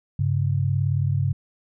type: tone pair together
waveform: sine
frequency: 99.4 / 137.78 Hz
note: G2 / C#3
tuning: +25 / -10 cents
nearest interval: tritone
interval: 565 cents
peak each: -22 dBFS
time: 0.19-1.33 s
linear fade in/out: 5 ms
effects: none